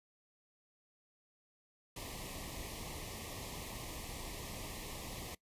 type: band-stop noise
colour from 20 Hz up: pink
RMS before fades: -45 dBFS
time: 1.96-5.35 s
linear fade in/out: 5 ms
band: 1200 to 1800 Hz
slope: 96 dB/octave
effects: noise-tail reverb RT60 0.1 s tail -21 dB re dry + resampled to 32000 Hz